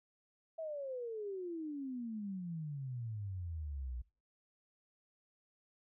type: exponential sweep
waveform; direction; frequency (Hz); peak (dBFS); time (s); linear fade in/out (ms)
sine; down; 659.3 to 58.27; -39; 0.58-4.02; 10
effects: noise-tail reverb RT60 0.4 s tail -23 dB re dry